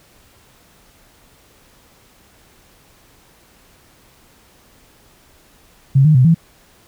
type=tone with pitch steps; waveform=sine; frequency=135.8 / 154.3 / 127.6 / 165.1 Hz; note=C#3 / D#3 / C3 / E3; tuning=-35 / -14 / -43 / +3 cents; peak=-7 dBFS; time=5.95-6.346 s; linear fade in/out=10 ms; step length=99 ms; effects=pink hiss -51 dBFS RMS until 6.87 s